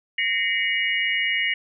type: tone cluster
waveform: sine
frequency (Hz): 1852 / 2058 / 2248 / 2888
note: A#6 / C7 / C#7 / F#7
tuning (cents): -12 / -29 / +24 / -43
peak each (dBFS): -26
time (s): 0.18-1.54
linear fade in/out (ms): 5
effects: none